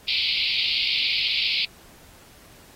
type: band-pass noise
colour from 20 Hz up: white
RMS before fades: -24 dBFS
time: 0.08-1.65 s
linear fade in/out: 2 ms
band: 2200 to 4700 Hz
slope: 96 dB/octave
effects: pink hiss -51 dBFS RMS until 2.75 s + AAC 48 kbps